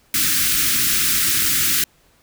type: band-stop noise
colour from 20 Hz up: white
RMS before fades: -18 dBFS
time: 0.14-1.84 s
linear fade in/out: 2 ms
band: 360 to 1300 Hz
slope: 48 dB/octave
effects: pink hiss -57 dBFS RMS until 2.22 s